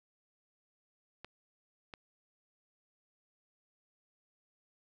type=clicks; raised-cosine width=0.3 ms; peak=-29 dBFS; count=2; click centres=1.246 / 1.938 s; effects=none